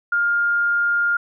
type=tone; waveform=sine; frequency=1409 Hz; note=F6; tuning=15 cents sharp; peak=-16 dBFS; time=0.12-1.17 s; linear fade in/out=5 ms; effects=none